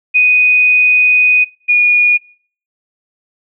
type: tone pair in turn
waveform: sine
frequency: 2489 / 2446 Hz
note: D#7 / D#7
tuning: 0 / -30 cents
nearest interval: unison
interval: 30 cents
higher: first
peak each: -6 / -6 dBFS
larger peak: neither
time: 0.14-1.45 / 1.68-2.18 s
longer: first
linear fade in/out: 20 ms
effects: noise-tail reverb RT60 0.5 s tail -23 dB re dry